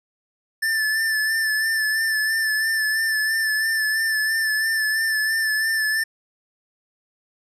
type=tone with vibrato; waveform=square; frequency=1760 Hz; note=A6; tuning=in tune; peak=-20 dBFS; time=0.62-6.04 s; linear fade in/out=10 ms; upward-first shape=sine; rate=3 Hz; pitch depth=34 cents each way; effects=resampled to 32000 Hz + 10-bit